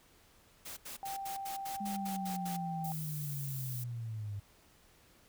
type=noise bursts; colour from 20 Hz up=white; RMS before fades=-45 dBFS; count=10; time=0.65-2.57 s; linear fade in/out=10 ms; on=120 ms; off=80 ms
type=tone; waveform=sine; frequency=784 Hz; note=G5; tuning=in tune; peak=-38 dBFS; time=1.03-2.92 s; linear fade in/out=0 ms
type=linear sweep; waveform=sine; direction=down; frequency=205.4 to 99.5 Hz; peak=-37 dBFS; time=1.8-4.4 s; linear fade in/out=10 ms
type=noise; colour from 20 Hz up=violet; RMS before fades=-44 dBFS; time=2.84-3.84 s; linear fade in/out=5 ms
effects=pink hiss -64 dBFS RMS until 5.28 s